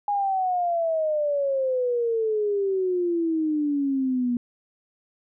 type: exponential sweep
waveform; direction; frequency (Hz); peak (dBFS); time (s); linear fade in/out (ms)
sine; down; 826 to 239.2; -21; 0.08-4.37; 2
effects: none